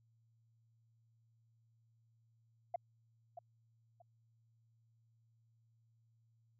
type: tone with echo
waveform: sine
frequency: 693 Hz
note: F5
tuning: 14 cents flat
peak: -33 dBFS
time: 2.74-2.76 s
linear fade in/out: 5 ms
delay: 630 ms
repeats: 2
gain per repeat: -12 dB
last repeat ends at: 4.02 s
effects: tanh soft clip ceiling -29 dBFS + added 114 Hz sine -70 dBFS peak until 6.59 s